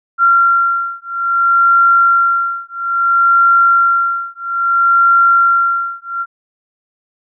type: beating tone pair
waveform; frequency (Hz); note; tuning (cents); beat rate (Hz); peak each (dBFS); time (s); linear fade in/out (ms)
sine; 1375 / 1375.6; F6 / F6; -27 / -27; 0.6; -12; 0.18-6.26; 50
effects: none